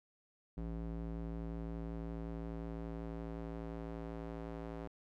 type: tone with band-pass filter sweep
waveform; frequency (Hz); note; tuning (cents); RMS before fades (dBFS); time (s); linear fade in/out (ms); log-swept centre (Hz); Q
square; 55.9; A1; +28; -43; 0.57-4.88; 10; 200 to 460; 0.71
effects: none